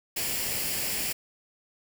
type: noise with comb filter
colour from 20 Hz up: white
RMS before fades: -30 dBFS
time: 0.16-1.13 s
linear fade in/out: 10 ms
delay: 0.4 ms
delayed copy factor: +0.55
effects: none